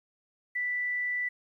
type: tone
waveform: sine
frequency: 1975 Hz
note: B6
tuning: in tune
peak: -28 dBFS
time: 0.55-1.29 s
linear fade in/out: 10 ms
effects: 11-bit